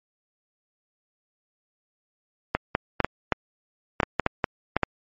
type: clicks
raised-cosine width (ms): 0.5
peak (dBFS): -5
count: 12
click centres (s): 2.55 / 2.751 / 3.003 / 3.046 / 3.323 / 4.002 / 4.032 / 4.197 / 4.264 / 4.442 / 4.766 / 4.833
effects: MP3 32 kbps